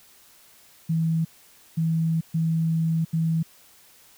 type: tone bursts at uneven times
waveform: sine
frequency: 162.7 Hz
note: E3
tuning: 22 cents flat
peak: -20 dBFS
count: 4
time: 0.89-1.25 / 1.77-2.21 / 2.34-3.05 / 3.13-3.43 s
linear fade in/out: 10 ms
effects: white hiss -54 dBFS RMS until 4.17 s